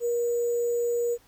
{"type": "tone with sample-and-hold", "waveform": "sine", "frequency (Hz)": 474.8, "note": "A#4", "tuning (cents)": 32, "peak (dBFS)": -23, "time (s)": [0, 1.18], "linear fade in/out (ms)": 50, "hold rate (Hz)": 7350, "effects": ["pink hiss -60 dBFS RMS until 1.27 s"]}